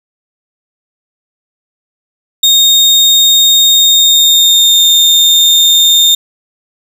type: tone with pitch glide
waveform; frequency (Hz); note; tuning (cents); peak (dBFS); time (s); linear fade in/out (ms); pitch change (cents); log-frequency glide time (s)
35% pulse; 3700 to 3641; A#7 to A#7; -14 to -41; -3; 2.43-6.15; 5; -27; 3.71-4.86
effects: 7-bit